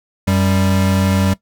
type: tone pair together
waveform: square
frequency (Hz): 93.08 / 194.3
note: F#2 / G3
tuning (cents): +11 / -15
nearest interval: octave + minor second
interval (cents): 1274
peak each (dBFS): -16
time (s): 0.27-1.34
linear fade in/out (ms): 10
effects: noise-tail reverb RT60 0.1 s tail -18 dB re dry